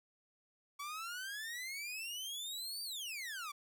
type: exponential two-way sweep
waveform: sawtooth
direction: up then down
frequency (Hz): 1128 to 4699 to 1128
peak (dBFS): -38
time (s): 0.79-3.52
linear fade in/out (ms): 10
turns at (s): 2.83
effects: none